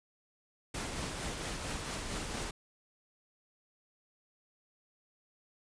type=noise with tremolo; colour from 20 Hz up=pink; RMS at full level=-37 dBFS; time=0.74-2.51 s; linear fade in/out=5 ms; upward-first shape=triangle; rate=4.4 Hz; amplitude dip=35%; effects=resampled to 22050 Hz